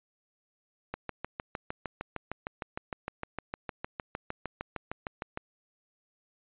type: click train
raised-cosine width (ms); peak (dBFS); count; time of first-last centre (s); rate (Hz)
0.5; -19; 30; 0.94-5.374; 6.54
effects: resampled to 8000 Hz